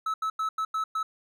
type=tone bursts at uneven times; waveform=triangle; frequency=1300 Hz; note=E6; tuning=24 cents flat; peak=-24 dBFS; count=6; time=0.06-0.14 / 0.22-0.3 / 0.39-0.49 / 0.58-0.65 / 0.74-0.84 / 0.95-1.03 s; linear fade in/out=5 ms; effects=none